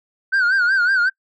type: tone with vibrato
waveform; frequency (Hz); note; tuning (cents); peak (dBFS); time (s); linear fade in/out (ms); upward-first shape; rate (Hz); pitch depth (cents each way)
sine; 1500; F#6; +23; -11; 0.32-1.1; 20; sine; 5.4; 110
effects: noise-tail reverb RT60 0.1 s tail -25 dB re dry + tanh soft clip ceiling -13 dBFS